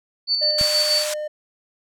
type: tone with tremolo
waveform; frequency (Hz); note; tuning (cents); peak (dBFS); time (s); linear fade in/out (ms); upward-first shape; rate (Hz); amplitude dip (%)
sine; 4500; C#8; +25; -16; 0.27-1.06; 50; square; 6.3; 40
type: tone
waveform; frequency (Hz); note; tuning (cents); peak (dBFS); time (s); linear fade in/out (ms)
triangle; 605; D#5; -49; -23; 0.41-1.28; 10
type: band-pass noise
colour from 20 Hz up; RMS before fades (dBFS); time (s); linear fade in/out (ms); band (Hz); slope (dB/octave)
white; -28; 0.58-1.14; 5; 860 to 9700; 24
type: click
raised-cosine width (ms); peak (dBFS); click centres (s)
5; -17; 0.612
effects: none